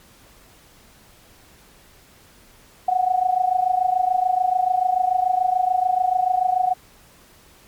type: tone with amplitude modulation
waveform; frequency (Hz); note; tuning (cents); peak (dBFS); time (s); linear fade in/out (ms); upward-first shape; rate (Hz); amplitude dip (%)
sine; 737; F#5; -7; -13; 2.88-6.74; 5; sine; 26.9; 80
effects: pink hiss -51 dBFS RMS until 7.67 s + MP3 96 kbps